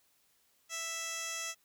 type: tone with band-pass filter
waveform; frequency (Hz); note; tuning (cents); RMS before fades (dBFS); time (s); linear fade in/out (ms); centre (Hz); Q
15% pulse; 659.3; E5; 0; -39; 0.69-1.55; 50; 5900; 1.2
effects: white hiss -71 dBFS RMS until 1.64 s